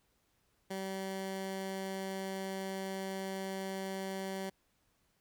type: tone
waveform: 15% pulse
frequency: 192 Hz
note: G3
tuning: 36 cents flat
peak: -31 dBFS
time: 0.7-4.5 s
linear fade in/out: 10 ms
effects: pink hiss -75 dBFS RMS until 5.2 s